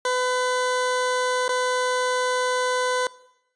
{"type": "tone with dropouts", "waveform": "20% pulse", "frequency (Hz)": 503, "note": "B4", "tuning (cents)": 32, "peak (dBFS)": -16, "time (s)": [0.05, 3.07], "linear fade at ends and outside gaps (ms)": 2, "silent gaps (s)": [1.481, 1.491], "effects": ["noise-tail reverb RT60 0.8 s tail -20 dB re dry", "resampled to 22050 Hz"]}